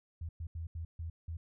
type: tone bursts at uneven times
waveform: sine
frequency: 82.41 Hz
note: E2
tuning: in tune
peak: -37 dBFS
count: 6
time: 0.21-0.29 / 0.4-0.47 / 0.55-0.67 / 0.75-0.85 / 0.99-1.1 / 1.28-1.37 s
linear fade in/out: 5 ms
effects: none